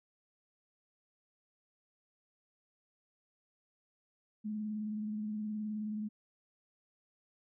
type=tone with vibrato; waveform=sine; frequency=212.8 Hz; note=G#3; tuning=42 cents sharp; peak=-35 dBFS; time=4.44-6.09 s; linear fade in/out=20 ms; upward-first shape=triangle; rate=19 Hz; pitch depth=38 cents each way; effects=none